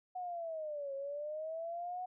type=linear two-way sweep; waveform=sine; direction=down then up; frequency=739 to 543 to 739 Hz; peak=-38 dBFS; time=0.15-2.06 s; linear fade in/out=10 ms; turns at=0.94 s; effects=none